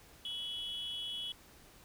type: tone pair together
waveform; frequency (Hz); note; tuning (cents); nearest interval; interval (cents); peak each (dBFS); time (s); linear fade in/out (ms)
sine; 2980 / 3345; F#7 / G#7; +12 / +12; major second; 200; -40 / -38; 0.25-1.32; 2
effects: tanh soft clip ceiling -34 dBFS + pink hiss -59 dBFS RMS until 1.84 s